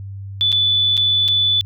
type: tone with dropouts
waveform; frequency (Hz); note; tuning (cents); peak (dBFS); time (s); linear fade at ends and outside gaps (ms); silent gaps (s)
sine; 3479; A7; -20; -13; 0.41-1.61; 0; 0.519-0.526 / 0.969-0.976 / 1.28-1.285
effects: added 98 Hz sine -28 dBFS peak until 1.65 s